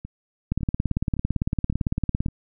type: two click trains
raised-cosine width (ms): 5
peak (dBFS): -22 / -10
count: 5 / 32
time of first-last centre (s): 0.05-2.285 / 0.52-2.262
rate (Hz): 1.79 / 17.8
effects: none